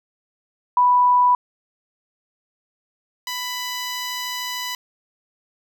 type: tone pair in turn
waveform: sine / 10% pulse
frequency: 987 / 993.3 Hz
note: B5 / B5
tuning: -1 / +10 cents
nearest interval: unison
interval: 11 cents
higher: second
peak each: -12 / -17 dBFS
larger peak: first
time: 0.77-1.35 / 3.27-4.75 s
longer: second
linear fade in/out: 2 ms
effects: none